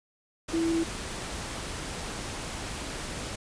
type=tone in noise; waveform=sine; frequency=330 Hz; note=E4; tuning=2 cents sharp; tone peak=-24 dBFS; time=0.53-0.84 s; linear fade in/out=10 ms; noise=pink; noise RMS=-36 dBFS; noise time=0.48-3.36 s; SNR=+9 dB; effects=resampled to 22050 Hz